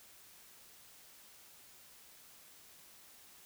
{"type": "silence", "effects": ["white hiss -59 dBFS RMS until 3.45 s"]}